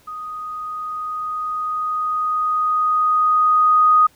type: tone with level ramp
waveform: sine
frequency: 1244.5 Hz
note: D#6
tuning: in tune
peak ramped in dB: -28 to -9 dBFS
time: 0.07-4.07 s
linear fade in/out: 10 ms
effects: pink hiss -54 dBFS RMS until 4.15 s